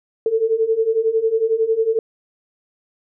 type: beating tone pair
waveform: sine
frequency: 440 / 451 Hz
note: A4 / A4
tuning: 0 / +43 cents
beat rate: 11 Hz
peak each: -20 / -17 dBFS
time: 0.26-1.99 s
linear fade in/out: 2 ms
effects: none